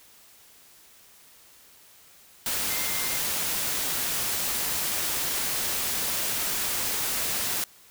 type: tone in noise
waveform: sine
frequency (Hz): 2093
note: C7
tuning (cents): 0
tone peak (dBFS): -37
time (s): 2.7-3.18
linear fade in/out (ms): 2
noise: white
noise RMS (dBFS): -28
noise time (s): 2.46-7.64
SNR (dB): -12
effects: white hiss -54 dBFS RMS until 7.9 s